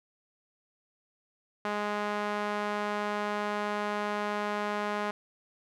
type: tone with band-pass filter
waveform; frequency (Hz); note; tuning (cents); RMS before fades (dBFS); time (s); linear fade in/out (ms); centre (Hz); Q
sawtooth; 207.7; G#3; 0; -32; 1.65-5.11; 2; 1100; 0.9
effects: none